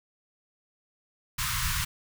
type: band-stop noise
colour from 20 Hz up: pink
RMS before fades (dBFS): -29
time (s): 1.38-1.85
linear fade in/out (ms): 10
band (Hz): 160 to 970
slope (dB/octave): 96
effects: none